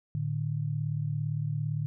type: tone pair together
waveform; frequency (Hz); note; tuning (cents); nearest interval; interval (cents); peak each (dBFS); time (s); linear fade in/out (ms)
sine; 112.37 / 150; A2 / D3; +37 / +37; perfect fourth; 500; -32 / -30; 0.15-1.86; 0
effects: none